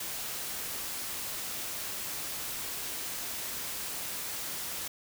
white noise, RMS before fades -37 dBFS, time 0-4.88 s, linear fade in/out 5 ms, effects none

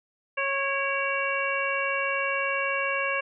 harmonic tone with a mistuned harmonic, 550 Hz, C#5, 14 cents flat, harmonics 1 / 2 / 3 / 4 / 5, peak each -31 / -31 / -31 / -31 / -31 dBFS, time 0.37-3.21 s, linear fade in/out 10 ms, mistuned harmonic 4, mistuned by +59 cents, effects none

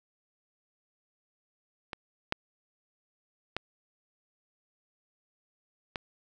clicks, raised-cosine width 0.3 ms, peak -20 / -11 / -15 / -17 dBFS, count 4, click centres 1.932 / 2.324 / 3.566 / 5.958 s, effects none

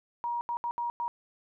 sine tone bursts at uneven times, 950 Hz, A#5, 33 cents sharp, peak -29 dBFS, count 5, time 0.24-0.41 / 0.49-0.57 / 0.64-0.71 / 0.78-0.9 / 1-1.08 s, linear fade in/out 0 ms, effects none

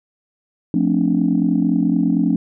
sine chord, D minor seventh, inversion first, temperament just, 176.2 / 220.2 / 264.3 / 293.7 Hz, F3 / A3 / C4 / D4, +16 / +2 / +18 / 0 cents, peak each -19 dBFS, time 0.74-2.36 s, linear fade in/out 2 ms, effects tanh soft clip ceiling -5 dBFS

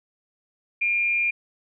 sine tone with amplitude modulation, 2400 Hz, D7, 37 cents sharp, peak -18 dBFS, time 0.81-1.31 s, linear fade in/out 10 ms, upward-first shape sine, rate 201 Hz, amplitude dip 40%, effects none

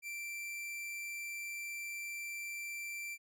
45% pulse tone, 2349 Hz, D7, in tune, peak -40 dBFS, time 0.02-3.18 s, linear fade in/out 50 ms, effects none

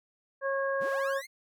harmonic tone, 546 Hz, C#5, 26 cents flat, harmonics 1 / 2 / 3, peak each -29 / -35 / -34 dBFS, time 0.41-1.22 s, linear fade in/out 50 ms
sawtooth linear sweep, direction up, 86.3 to 2184 Hz, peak -38 dBFS, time 0.8-1.27 s, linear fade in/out 20 ms
effects none

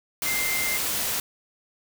sine tone in noise, 2093 Hz, C7, in tune, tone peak -27 dBFS, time 0.26-0.77 s, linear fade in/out 2 ms, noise white, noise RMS -27 dBFS, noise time 0.22-1.2 s, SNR -3 dB, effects none

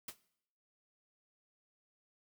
white noise with exponential decay, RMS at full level -38 dBFS, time 0.08-0.17 s, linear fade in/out 5 ms, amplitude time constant 18 ms, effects noise-tail reverb RT60 0.7 s tail -19 dB re dry

